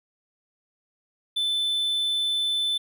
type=tone; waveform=triangle; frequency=3520 Hz; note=A7; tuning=in tune; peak=-21 dBFS; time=1.36-2.78 s; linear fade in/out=10 ms; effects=none